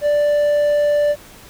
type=tone; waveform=triangle; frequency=587.3 Hz; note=D5; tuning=in tune; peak=-11 dBFS; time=0.01-1.16 s; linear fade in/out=50 ms; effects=pink hiss -42 dBFS RMS until 1.49 s